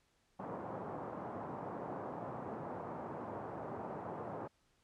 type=band-pass noise; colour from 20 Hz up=white; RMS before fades=-44 dBFS; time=0.39-4.48 s; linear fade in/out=10 ms; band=100 to 980 Hz; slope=24 dB/octave; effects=pink hiss -75 dBFS RMS until 4.83 s + low-pass 9000 Hz 12 dB/octave